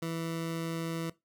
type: tone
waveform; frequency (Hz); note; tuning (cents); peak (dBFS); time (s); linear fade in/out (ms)
20% pulse; 164.81; E3; 0; -28; 0.02-1.1; 5
effects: noise-tail reverb RT60 0.2 s tail -19 dB re dry